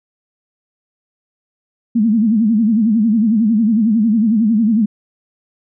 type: tone with vibrato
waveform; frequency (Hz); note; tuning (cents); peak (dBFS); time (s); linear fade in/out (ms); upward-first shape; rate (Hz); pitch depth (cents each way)
sine; 220; A3; 0; -10; 1.95-4.86; 10; sine; 11; 130
effects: none